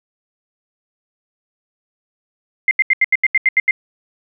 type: tone bursts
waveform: sine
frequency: 2093 Hz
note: C7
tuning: in tune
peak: -9 dBFS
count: 10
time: 2.68-3.71 s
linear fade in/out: 2 ms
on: 31 ms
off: 80 ms
effects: none